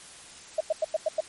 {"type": "tone bursts", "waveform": "sine", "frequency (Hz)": 631, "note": "D#5", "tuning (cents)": 24, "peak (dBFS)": -21, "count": 6, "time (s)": [0.58, 1.206], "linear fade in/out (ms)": 5, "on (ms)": 26, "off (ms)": 94, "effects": ["white hiss -47 dBFS RMS until 1.28 s", "MP3 48 kbps"]}